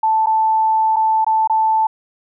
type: tone with dropouts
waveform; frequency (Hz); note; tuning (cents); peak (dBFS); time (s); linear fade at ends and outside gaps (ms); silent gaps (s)
sine; 880; A5; 0; -12; 0.03-1.87; 5; 0.261-0.268 / 0.961-0.965 / 1.246-1.265 / 1.475-1.497
effects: none